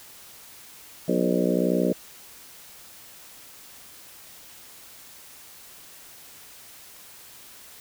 harmonic tone with a mistuned harmonic, 61 Hz, B1, 21 cents flat, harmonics 3 / 4 / 5 / 6 / 7 / 8 / 9 / 10, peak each -26 / -27 / -28 / -29 / -29 / -30 / -31 / -31 dBFS, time 1.08-1.93 s, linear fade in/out 5 ms, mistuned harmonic 8, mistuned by +28 cents, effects white hiss -47 dBFS RMS until 7.8 s

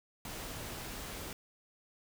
pink noise, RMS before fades -43 dBFS, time 0.25-1.33 s, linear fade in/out 2 ms, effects none

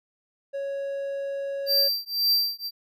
triangle tone, 554.4 Hz, C#5, in tune, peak -26 dBFS, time 0.53-1.89 s, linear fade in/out 20 ms
square tone with tremolo, 4699 Hz, D8, in tune, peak -18 dBFS, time 1.66-2.71 s, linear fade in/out 50 ms, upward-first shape triangle, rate 1.9 Hz, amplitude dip 100%
effects none

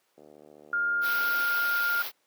click train, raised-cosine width 2 ms, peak -33 dBFS, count 94, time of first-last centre 0.18-1.425 s, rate 74.7 Hz
sine tone, 1409 Hz, F6, 15 cents sharp, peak -24 dBFS, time 0.73-2.02 s, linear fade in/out 2 ms
white band-stop noise, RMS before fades -35 dBFS, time 1.01-2.12 s, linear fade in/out 50 ms, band 5400 to 12000 Hz, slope 48 dB/octave
effects pink hiss -70 dBFS RMS until 2.26 s + high-pass 400 Hz 12 dB/octave

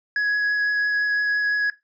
triangle tone with vibrato, 1674 Hz, G#6, 13 cents sharp, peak -17 dBFS, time 0.16-1.7 s, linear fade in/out 2 ms, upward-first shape triangle, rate 5.9 Hz, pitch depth 9 cents each way, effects noise-tail reverb RT60 0.2 s tail -17 dB re dry + resampled to 16000 Hz

